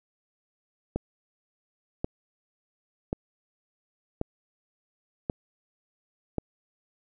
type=click train; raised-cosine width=2 ms; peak=-14 dBFS; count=6; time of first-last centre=0.96-6.383 s; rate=0.922 Hz; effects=none